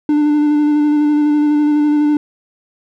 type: tone with vibrato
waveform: triangle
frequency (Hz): 297.1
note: D4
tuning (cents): +20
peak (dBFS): -8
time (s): 0.09-2.17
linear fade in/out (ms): 2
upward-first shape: square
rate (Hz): 12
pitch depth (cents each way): 14
effects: none